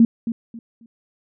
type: tone with echo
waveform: sine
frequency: 230 Hz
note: A#3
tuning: 23 cents flat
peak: -8 dBFS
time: 0-0.05 s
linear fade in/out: 2 ms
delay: 270 ms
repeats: 3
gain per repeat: -12 dB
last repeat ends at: 0.86 s
effects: none